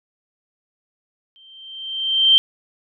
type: tone with exponential growth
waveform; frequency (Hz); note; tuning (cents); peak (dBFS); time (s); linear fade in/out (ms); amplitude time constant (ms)
sine; 3136; G7; 0; -7; 1.36-2.38; 0; 220
effects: none